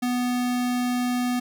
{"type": "tone", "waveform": "square", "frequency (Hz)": 246.9, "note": "B3", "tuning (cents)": 0, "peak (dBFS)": -23, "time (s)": [0.02, 1.4], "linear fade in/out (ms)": 10, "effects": []}